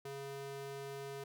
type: tone with high-pass filter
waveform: square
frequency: 138.59 Hz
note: C#3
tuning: in tune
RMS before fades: -45 dBFS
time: 0.05-1.24 s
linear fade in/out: 5 ms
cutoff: 290 Hz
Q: 2.5
effects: none